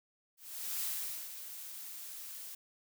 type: noise with ADSR envelope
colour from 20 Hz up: blue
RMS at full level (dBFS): -36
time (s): 0.37-2.55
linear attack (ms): 450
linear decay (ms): 470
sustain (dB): -10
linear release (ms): 5
effects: none